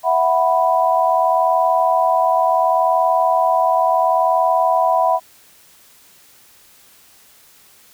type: chord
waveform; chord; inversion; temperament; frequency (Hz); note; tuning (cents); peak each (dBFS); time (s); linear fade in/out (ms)
sine; E suspended second; none; equal; 659.3 / 740 / 987.8; E5 / F#5 / B5; 0 / 0 / 0; -17; 0.03-5.2; 50
effects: white hiss -49 dBFS RMS until 7.93 s